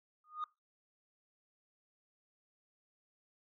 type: tone with exponential growth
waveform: sine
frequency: 1230 Hz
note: D#6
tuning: 20 cents flat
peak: -31 dBFS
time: 0.24-0.44 s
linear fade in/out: 2 ms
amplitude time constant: 42 ms
effects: noise-tail reverb RT60 0.2 s tail -20 dB re dry + tanh soft clip ceiling -33 dBFS